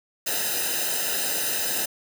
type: noise with comb filter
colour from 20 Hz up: white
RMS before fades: -26 dBFS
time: 0.26-1.86 s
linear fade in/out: 10 ms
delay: 0.89 ms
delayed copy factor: -0.95
effects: none